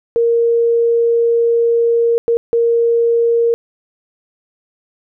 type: tone bursts at uneven times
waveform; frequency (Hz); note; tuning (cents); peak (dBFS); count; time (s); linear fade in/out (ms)
sine; 466.2; A#4; 0; -10; 3; 0.16-2.18 / 2.28-2.37 / 2.53-3.54; 0
effects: none